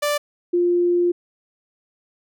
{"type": "tone pair in turn", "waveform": ["sawtooth", "sine"], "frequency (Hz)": [587.3, 350.6], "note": ["D5", "F4"], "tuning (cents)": [0, 7], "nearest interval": "major sixth", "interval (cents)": 893, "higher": "first", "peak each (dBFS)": -15, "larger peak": "neither", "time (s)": [[0.02, 0.18], [0.53, 1.12]], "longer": "second", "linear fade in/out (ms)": 10, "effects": []}